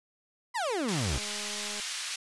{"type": "exponential sweep", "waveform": "30% pulse", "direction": "down", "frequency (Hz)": [1046.5, 55.1], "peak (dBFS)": -26, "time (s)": [0.54, 1.19], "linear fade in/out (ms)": 20}
{"type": "band-pass noise", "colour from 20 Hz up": "white", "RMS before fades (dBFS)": -36, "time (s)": [0.88, 2.16], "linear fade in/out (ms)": 5, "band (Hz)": [1600, 6400], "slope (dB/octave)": 12}
{"type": "click train", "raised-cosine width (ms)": 1, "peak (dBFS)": -33, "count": 138, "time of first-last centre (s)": [1.14, 1.799], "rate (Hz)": 208}
{"effects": ["resampled to 24000 Hz"]}